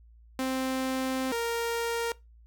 sawtooth tone pair in turn, 261.6 / 465.5 Hz, C4 / A#4, 0 / -2 cents, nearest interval minor seventh, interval 998 cents, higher second, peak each -24 dBFS, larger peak neither, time 0.39-1.32 / 1.32-2.12 s, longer first, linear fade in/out 2 ms, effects noise-tail reverb RT60 0.2 s tail -20 dB re dry + added 57 Hz sine -52 dBFS peak until 2.46 s

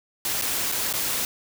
white noise with dropouts, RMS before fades -26 dBFS, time 0.25-1.25 s, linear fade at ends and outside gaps 1 ms, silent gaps 0.414-0.421 / 0.717-0.722 / 0.928-0.937 s, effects none

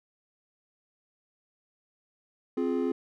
triangle chord, F minor, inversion second, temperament just, 261.9 / 349.2 / 419.1 Hz, C4 / F4 / Ab4, +2 / 0 / +16 cents, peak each -27 / -29 / -29 dBFS, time 2.57-2.92 s, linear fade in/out 5 ms, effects none

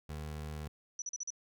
25% pulse tone, 76 Hz, D#2, 40 cents flat, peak -36 dBFS, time 0.09-0.68 s, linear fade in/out 5 ms
sine tone bursts, 5920 Hz, F#8, in tune, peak -36 dBFS, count 5, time 0.99-1.304 s, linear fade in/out 2 ms, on 30 ms, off 41 ms
effects none

